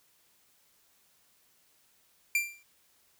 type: tone with exponential decay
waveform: 45% pulse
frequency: 2367 Hz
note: D7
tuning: 13 cents sharp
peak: -22 dBFS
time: 2.35-2.63 s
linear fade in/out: 2 ms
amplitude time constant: 60 ms
effects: white hiss -67 dBFS RMS until 3.19 s